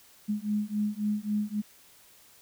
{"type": "beating tone pair", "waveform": "sine", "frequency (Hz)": [207.7, 211.4], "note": ["G#3", "G#3"], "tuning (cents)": [0, 31], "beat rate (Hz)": 3.7, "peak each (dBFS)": -30, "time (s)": [0.28, 1.62], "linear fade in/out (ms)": 20, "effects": ["white hiss -57 dBFS RMS until 2.41 s"]}